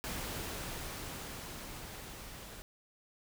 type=noise with level ramp; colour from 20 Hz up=pink; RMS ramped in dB=-39 to -49 dBFS; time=0.04-2.62 s; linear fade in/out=0 ms; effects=none